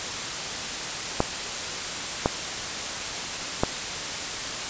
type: clicks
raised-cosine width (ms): 1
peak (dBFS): -5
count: 3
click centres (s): 1.204 / 2.259 / 3.635
effects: white hiss -30 dBFS RMS until 4.69 s + resampled to 16000 Hz